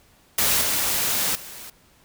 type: noise with level steps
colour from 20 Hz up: white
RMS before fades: -20 / -23 / -39 dBFS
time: 0.38-1.7 s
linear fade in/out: 5 ms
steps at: 0.61 / 1.35 s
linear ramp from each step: 5 ms
effects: pink hiss -57 dBFS RMS until 2.04 s